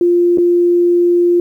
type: tone with dropouts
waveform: sine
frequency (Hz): 349.2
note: F4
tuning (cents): 0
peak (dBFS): -8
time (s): 0.01-1.4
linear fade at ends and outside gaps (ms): 2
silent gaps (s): 0.375-0.383
effects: 8-bit